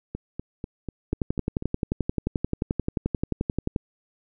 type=two click trains; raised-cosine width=3 ms; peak=-11 / -18 dBFS; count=31 / 7; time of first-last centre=1.13-3.762 / 0.15-1.624 s; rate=11.4 / 4.07 Hz; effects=none